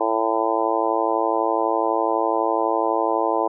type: harmonic tone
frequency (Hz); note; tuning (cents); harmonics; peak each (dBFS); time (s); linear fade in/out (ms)
112; A2; +31; 3 / 4 / 5 / 6 / 7 / 8 / 9; -26 / -26 / -26 / -26 / -26 / -26 / -26; 0-3.48; 10
effects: none